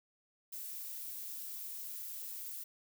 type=noise; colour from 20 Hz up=violet; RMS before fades=-44 dBFS; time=0.52-2.64 s; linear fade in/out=10 ms; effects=none